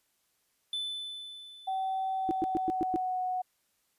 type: tone with exponential decay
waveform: triangle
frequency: 3509 Hz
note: A7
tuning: 5 cents flat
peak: -29 dBFS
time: 0.73-2.71 s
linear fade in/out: 2 ms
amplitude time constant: 430 ms
type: tone with pitch glide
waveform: sine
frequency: 763 to 737 Hz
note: G5 to F#5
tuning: -47 to -7 cents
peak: -29 dBFS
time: 1.67-3.42 s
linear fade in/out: 10 ms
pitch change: -60 cents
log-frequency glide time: 2.16-3.21 s
type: tone bursts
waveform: sine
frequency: 329.6 Hz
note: E4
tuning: in tune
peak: -26 dBFS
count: 6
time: 2.29-2.96 s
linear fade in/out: 0 ms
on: 20 ms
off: 110 ms
effects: white hiss -74 dBFS RMS until 3.98 s + resampled to 32000 Hz